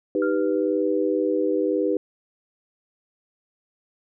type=chord; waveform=sine; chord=Eb augmented; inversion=none; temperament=equal; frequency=311.1 / 392 / 493.9 Hz; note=Eb4 / G4 / B4; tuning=0 / 0 / 0 cents; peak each=-24 dBFS; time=0.15-1.97 s; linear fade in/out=2 ms
type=tone with exponential decay; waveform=sine; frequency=1394 Hz; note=F6; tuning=4 cents flat; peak=-27 dBFS; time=0.22-0.82 s; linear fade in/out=2 ms; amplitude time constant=130 ms
effects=none